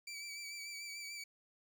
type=tone with vibrato; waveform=20% pulse; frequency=2310 Hz; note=D7; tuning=29 cents flat; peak=-39 dBFS; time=0.07-1.24 s; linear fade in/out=5 ms; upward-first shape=sine; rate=6.8 Hz; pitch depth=34 cents each way; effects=13-bit